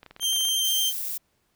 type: clicks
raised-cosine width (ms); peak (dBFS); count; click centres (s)
0.3; -28; 11; 0.031 / 0.063 / 0.11 / 0.164 / 0.197 / 0.23 / 0.33 / 0.363 / 0.409 / 0.452 / 0.485
type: tone with vibrato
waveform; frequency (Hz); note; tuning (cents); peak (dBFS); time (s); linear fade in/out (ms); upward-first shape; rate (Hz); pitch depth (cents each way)
sawtooth; 3148; G7; +7; -19; 0.2-0.93; 50; sine; 8.5; 8
type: noise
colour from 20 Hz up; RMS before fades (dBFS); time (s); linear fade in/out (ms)
violet; -31; 0.64-1.18; 10
effects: pink hiss -70 dBFS RMS until 1.55 s